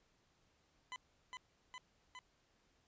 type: tone with echo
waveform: 20% pulse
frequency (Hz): 1008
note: B5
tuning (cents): +35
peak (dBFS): -39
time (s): 0.92-0.96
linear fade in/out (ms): 0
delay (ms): 410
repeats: 3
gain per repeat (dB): -2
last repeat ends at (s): 2.19
effects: pink hiss -75 dBFS RMS until 2.87 s + resampled to 16000 Hz